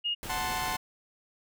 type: tone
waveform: sine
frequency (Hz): 2855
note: F7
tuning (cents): +37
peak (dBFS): -27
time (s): 0.04-0.15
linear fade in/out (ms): 20
type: noise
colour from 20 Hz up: pink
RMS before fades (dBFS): -39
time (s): 0.23-0.76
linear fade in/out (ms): 0
type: chord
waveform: sawtooth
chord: F# diminished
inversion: none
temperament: equal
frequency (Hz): 740 / 880 / 1046.5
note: F#5 / A5 / C6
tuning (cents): 0 / 0 / 0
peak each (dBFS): -31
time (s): 0.29-0.77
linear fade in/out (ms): 10
effects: none